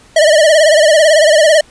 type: tone with vibrato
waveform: square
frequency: 620 Hz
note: D#5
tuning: 6 cents flat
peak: -6 dBFS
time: 0.16-1.61 s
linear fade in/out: 5 ms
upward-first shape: sine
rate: 18 Hz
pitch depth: 97 cents each way
effects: pink hiss -44 dBFS RMS until 1.7 s + resampled to 22050 Hz